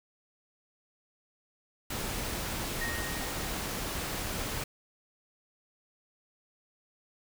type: noise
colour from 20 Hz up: pink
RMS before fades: -35 dBFS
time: 1.9-4.64 s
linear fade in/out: 5 ms
type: tone with exponential decay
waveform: sine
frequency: 1864.7 Hz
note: A#6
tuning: in tune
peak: -32 dBFS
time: 2.81-4.06 s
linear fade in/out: 2 ms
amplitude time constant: 270 ms
effects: none